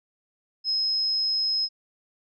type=tone; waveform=sine; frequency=5130 Hz; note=E8; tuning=48 cents flat; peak=-22 dBFS; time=0.64-1.69 s; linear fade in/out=50 ms; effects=none